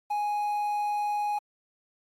triangle tone with quantisation, 830.6 Hz, G#5, in tune, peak -24 dBFS, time 0.1-1.39 s, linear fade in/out 10 ms, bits 9, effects AAC 48 kbps

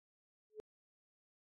sine tone with exponential growth, 429 Hz, A4, 44 cents flat, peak -40 dBFS, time 0.5-0.6 s, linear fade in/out 0 ms, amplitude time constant 20 ms, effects AAC 32 kbps

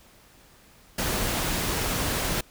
pink noise, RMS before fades -27 dBFS, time 0.98-2.41 s, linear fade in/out 5 ms, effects pink hiss -55 dBFS RMS until 2.5 s

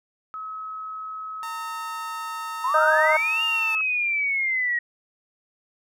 sine tone, 1283 Hz, E6, 47 cents flat, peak -31 dBFS, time 0.34-3.81 s, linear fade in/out 0 ms
sawtooth tone with pitch glide, 915 to 904 Hz, A#5 to A5, -32 to +47 cents, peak -30 dBFS, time 1.43-3.75 s, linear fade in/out 0 ms, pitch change -21 cents, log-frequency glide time 3.55-3.62 s
sine linear two-way sweep, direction up then down, 967 to 2824 to 1887 Hz, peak -21 dBFS, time 2.64-4.79 s, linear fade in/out 5 ms, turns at 3.43 s
harmonic tone, 311.1 Hz, D#4, in tune, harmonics 2 / 3 / 4 / 5, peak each -21 / -23 / -24 / -25 dBFS, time 2.74-3.17 s, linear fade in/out 5 ms
effects none

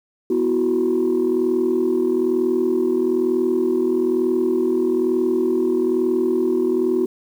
sine chord, B suspended fourth, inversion none, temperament just, 246.9 / 329.3 / 370.4 Hz, B3 / E4 / F#4, 0 / -2 / +2 cents, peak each -22 / -21 / -17 dBFS, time 0.3-7.06 s, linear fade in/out 5 ms, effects tanh soft clip ceiling -11 dBFS + 8-bit

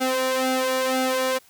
sawtooth tone with flanger, 259.4 Hz, C4, 15 cents flat, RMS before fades -23 dBFS, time 0-1.39 s, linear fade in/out 20 ms, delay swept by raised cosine 1.4 to 2.13 ms, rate 2 Hz, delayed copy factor +0.85, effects white hiss -55 dBFS RMS until 1.49 s

